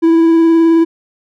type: tone with vibrato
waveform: triangle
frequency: 329.6 Hz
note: E4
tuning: in tune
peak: -4 dBFS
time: 0.02-0.85 s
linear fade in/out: 20 ms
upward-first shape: triangle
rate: 19 Hz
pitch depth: 20 cents each way
effects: none